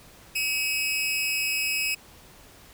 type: tone with amplitude modulation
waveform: sawtooth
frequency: 2560 Hz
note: D#7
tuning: 49 cents sharp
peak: -18 dBFS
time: 0.35-1.95 s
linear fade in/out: 10 ms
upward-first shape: sine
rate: 259 Hz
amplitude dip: 70%
effects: pink hiss -51 dBFS RMS until 2.73 s